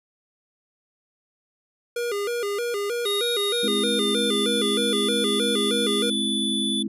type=tone with vibrato; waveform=square; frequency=440 Hz; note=A4; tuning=in tune; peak=-25 dBFS; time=1.96-6.1 s; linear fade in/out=5 ms; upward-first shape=square; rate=3.2 Hz; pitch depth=140 cents each way
type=tone with pitch glide; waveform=square; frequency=3746 to 3475 Hz; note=A#7 to A7; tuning=+8 to -22 cents; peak=-25 dBFS; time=3.05-6.83 s; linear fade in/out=10 ms; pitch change=-130 cents; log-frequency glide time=3.47-4.59 s
type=chord; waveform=sine; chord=Ab augmented; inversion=none; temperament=equal with one note detuned; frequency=212.1 / 261.6 / 329.6 Hz; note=Ab3 / C4 / E4; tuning=+37 / 0 / 0 cents; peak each=-27 / -30 / -31 dBFS; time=3.63-6.88 s; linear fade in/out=5 ms
effects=resampled to 32000 Hz